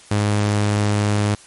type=tone; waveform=sawtooth; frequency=103.83 Hz; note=G#2; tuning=in tune; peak=-12 dBFS; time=0.11-1.35 s; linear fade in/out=5 ms; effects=white hiss -45 dBFS RMS until 1.46 s + MP3 48 kbps